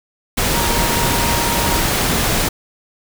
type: tone in noise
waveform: sine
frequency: 939 Hz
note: A#5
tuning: 12 cents sharp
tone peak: -23 dBFS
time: 0.54-1.82 s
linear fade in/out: 10 ms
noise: pink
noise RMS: -17 dBFS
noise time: 0.37-2.49 s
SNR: -9 dB
effects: none